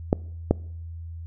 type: clicks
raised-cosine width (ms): 2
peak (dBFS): -4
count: 2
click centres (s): 0.129 / 0.51
effects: noise-tail reverb RT60 0.7 s tail -24 dB re dry + added 83 Hz sine -34 dBFS peak until 1.26 s